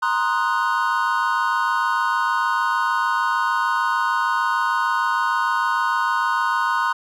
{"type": "chord", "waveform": "triangle", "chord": "C half-diminished seventh", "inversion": "third", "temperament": "equal with one note detuned", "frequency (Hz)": [939.9, 1046.5, 1244.5, 1480], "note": ["Bb5", "C6", "Eb6", "Gb6"], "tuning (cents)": [14, 0, 0, 0], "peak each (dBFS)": [-22, -21, -23, -22], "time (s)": [0.02, 6.93], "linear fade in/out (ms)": 10, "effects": []}